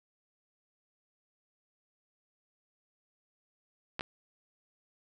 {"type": "clicks", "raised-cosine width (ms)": 0.3, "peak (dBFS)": -18, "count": 2, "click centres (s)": [3.994, 4.009], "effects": []}